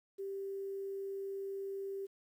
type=tone with quantisation; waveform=sine; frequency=392 Hz; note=G4; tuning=in tune; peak=-38 dBFS; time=0.18-2.07 s; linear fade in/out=20 ms; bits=11; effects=none